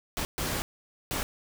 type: noise bursts at uneven times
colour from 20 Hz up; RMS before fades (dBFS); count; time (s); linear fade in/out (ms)
pink; -31; 3; 0.17-0.25 / 0.38-0.62 / 1.11-1.23; 0
effects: none